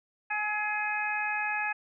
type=harmonic tone with a mistuned harmonic; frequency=420.9 Hz; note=G#4; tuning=23 cents sharp; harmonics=2 / 3 / 4 / 5 / 6; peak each=-33 / -42 / -32 / -41 / -33 dBFS; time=0.3-1.73 s; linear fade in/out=10 ms; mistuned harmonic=3; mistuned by=+24 cents; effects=none